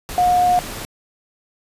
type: tone in noise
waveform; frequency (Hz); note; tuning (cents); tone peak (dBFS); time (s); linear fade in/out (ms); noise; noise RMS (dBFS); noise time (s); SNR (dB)
sine; 719; F#5; -50; -12; 0.18-0.59; 0; pink; -30; 0.09-0.85; +15
effects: resampled to 32000 Hz